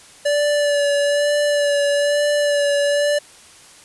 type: tone with vibrato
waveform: square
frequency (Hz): 579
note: D5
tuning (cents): -25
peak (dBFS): -16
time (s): 0.25-3.19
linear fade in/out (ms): 10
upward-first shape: sine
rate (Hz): 1.1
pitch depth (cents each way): 21
effects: white hiss -45 dBFS RMS until 3.84 s + resampled to 24000 Hz